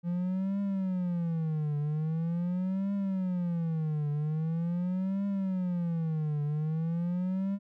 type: tone with vibrato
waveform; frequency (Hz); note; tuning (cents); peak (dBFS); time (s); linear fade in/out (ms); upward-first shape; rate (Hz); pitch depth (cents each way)
triangle; 171.2; F3; -34; -26; 0.03-7.59; 50; triangle; 0.43; 280
effects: none